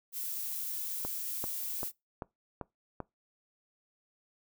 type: noise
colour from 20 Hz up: violet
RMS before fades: -37 dBFS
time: 0.12-1.92 s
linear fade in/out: 50 ms
type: click train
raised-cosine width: 1 ms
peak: -23 dBFS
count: 6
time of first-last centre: 1.05-3.003 s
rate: 2.56 Hz
effects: noise-tail reverb RT60 0.2 s tail -23 dB re dry